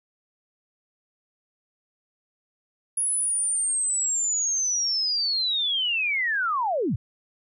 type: linear sweep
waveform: sine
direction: down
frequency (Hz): 10480 to 80.6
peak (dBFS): -22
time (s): 2.97-6.96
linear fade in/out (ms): 5
effects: none